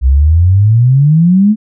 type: exponential sweep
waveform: sine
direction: up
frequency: 62 to 220.8 Hz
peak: -4 dBFS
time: 0.01-1.56 s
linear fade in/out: 50 ms
effects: none